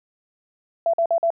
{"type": "tone bursts", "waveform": "sine", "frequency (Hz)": 671, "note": "E5", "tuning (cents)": 31, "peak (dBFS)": -16, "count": 4, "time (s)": [0.86, 1.304], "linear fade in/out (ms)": 2, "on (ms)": 75, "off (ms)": 48, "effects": []}